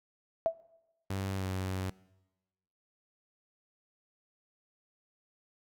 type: tone with exponential decay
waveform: sine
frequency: 659.3 Hz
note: E5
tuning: in tune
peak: -21 dBFS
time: 0.46-0.6 s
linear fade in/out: 0 ms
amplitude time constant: 29 ms
type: tone with pitch glide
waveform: sawtooth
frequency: 96.7 to 94.06 Hz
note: G2 to F#2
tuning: -23 to +29 cents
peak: -29 dBFS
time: 1.1-1.9 s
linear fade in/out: 5 ms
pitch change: -48 cents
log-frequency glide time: 1.35-1.45 s
effects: noise-tail reverb RT60 1.0 s tail -22 dB re dry